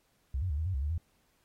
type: tone with pitch steps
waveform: sine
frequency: 66.6 / 92 / 72.2 / 79.4 / 94 / 66.9 / 73.5 / 83.4 Hz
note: C2 / F#2 / D2 / D#2 / F#2 / C2 / D2 / E2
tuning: +31 / -9 / -29 / +36 / +28 / +39 / +2 / +21 cents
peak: -29 dBFS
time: 0.34-0.98 s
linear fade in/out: 5 ms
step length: 80 ms
effects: pink hiss -72 dBFS RMS until 1.44 s + AAC 48 kbps

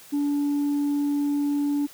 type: tone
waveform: sine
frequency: 288.2 Hz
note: D4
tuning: 33 cents flat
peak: -19 dBFS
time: 0.12-1.87 s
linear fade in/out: 20 ms
effects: tanh soft clip ceiling -20 dBFS + white hiss -48 dBFS RMS until 1.93 s

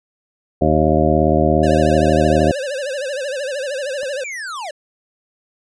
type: harmonic tone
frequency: 77.4 Hz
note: D#2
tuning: 9 cents flat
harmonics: 1 / 2 / 3 / 4 / 5 / 7 / 8 / 9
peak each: -20 / -20 / -20 / -20 / -20 / -20 / -20 / -20 dBFS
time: 0.61-2.52 s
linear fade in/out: 10 ms
type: tone with vibrato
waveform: square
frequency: 549 Hz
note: C#5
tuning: 17 cents flat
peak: -22 dBFS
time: 1.63-4.24 s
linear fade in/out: 5 ms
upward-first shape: sine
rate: 13 Hz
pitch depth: 130 cents each way
type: clicks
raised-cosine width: 1 ms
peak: -25 dBFS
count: 2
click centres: 2.413 / 4.032 s
type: linear sweep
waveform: square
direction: down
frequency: 2434 to 546 Hz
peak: -26 dBFS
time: 4.24-4.71 s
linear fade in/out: 5 ms
effects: resampled to 22050 Hz

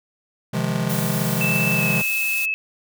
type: chord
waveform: square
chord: F minor seventh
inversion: second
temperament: just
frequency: 130.96 / 157.15 / 174.61 / 209.5 Hz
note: C3 / Eb3 / F3 / Ab3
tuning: +2 / +18 / 0 / +15 cents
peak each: -27 dBFS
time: 0.53-2.02 s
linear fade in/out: 10 ms
type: noise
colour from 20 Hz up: blue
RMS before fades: -29 dBFS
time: 0.89-2.46 s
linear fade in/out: 10 ms
type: tone with pitch glide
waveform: sine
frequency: 2637 to 2598 Hz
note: E7 to E7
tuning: 0 to -26 cents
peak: -20 dBFS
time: 1.41-2.54 s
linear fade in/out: 0 ms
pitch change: -26 cents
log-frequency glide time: 1.76-1.83 s
effects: none

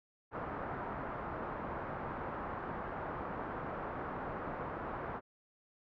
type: low-pass noise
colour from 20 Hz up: white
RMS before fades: -41 dBFS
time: 0.31-5.21 s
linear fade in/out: 50 ms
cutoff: 1300 Hz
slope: 24 dB/octave
effects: none

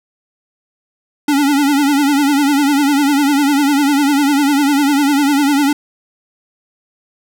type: tone with vibrato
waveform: square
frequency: 284.2 Hz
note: C#4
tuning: 43 cents sharp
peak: -11 dBFS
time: 1.28-5.73 s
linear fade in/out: 5 ms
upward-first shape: triangle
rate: 10 Hz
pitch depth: 99 cents each way
effects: none

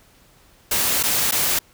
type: noise with dropouts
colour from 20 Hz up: white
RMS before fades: -20 dBFS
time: 0.71-1.59 s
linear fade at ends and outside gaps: 5 ms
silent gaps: 1.029-1.035 / 1.312-1.321 s
effects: pink hiss -54 dBFS RMS until 1.73 s

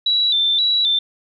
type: tone with vibrato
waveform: sine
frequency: 3729 Hz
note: A#7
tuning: in tune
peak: -14 dBFS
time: 0.06-0.99 s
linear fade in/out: 5 ms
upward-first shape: square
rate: 1.9 Hz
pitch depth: 82 cents each way
effects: none

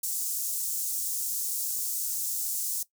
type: high-pass noise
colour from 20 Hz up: pink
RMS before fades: -31 dBFS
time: 0.03-2.83 s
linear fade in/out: 5 ms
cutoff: 6800 Hz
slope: 24 dB/octave
effects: noise-tail reverb RT60 0.1 s tail -17 dB re dry

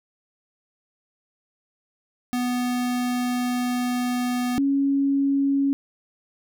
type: tone pair in turn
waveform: square / sine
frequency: 246.9 / 277.1 Hz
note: B3 / C#4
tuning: 0 / -1 cents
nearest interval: major second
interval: 199 cents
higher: second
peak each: -23 / -18 dBFS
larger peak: second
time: 2.33-4.58 / 4.58-5.73 s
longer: first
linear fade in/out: 0 ms
effects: none

